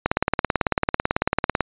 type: click train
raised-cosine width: 0.5 ms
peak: -3 dBFS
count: 29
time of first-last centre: 0.06-1.607 s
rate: 18.1 Hz
effects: resampled to 8000 Hz